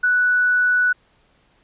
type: tone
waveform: sine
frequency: 1480 Hz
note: F#6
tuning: in tune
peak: -14 dBFS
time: 0.03-0.93 s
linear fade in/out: 10 ms
effects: pink hiss -59 dBFS RMS until 1.63 s + resampled to 8000 Hz